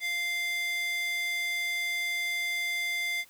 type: tone with high-pass filter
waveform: square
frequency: 696 Hz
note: F5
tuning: 6 cents flat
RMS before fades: -31 dBFS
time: 0-3.25 s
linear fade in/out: 50 ms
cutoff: 2400 Hz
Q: 10
effects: white hiss -58 dBFS RMS until 3.29 s